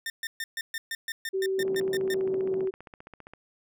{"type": "tone bursts", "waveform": "sawtooth", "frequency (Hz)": 1812, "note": "A#6", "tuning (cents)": -50, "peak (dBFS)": -27, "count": 13, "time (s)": [0.06, 2.14], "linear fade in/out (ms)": 2, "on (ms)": 40, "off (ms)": 130}
{"type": "tone with pitch glide", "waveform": "sine", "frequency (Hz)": [383.1, 379.8], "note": ["G4", "F#4"], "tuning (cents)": [-40, 45], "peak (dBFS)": -25, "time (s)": [1.33, 2.71], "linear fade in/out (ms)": 20, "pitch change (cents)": -15, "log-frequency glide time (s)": [1.73, 2.58]}
{"type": "band-pass noise", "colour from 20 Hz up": "white", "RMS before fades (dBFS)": -40, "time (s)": [1.58, 2.66], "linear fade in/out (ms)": 10, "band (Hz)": [150, 490], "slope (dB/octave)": 24}
{"type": "click train", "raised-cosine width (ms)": 0.5, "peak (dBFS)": -30, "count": 26, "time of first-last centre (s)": [1.68, 3.336], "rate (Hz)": 15.1}
{"effects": []}